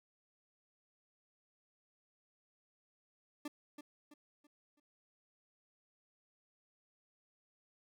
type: tone with echo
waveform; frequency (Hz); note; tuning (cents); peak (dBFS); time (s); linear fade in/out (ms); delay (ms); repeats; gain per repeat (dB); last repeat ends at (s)
40% pulse; 295; D4; +8; -39; 3.45-3.48; 5; 330; 4; -8; 4.8
effects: none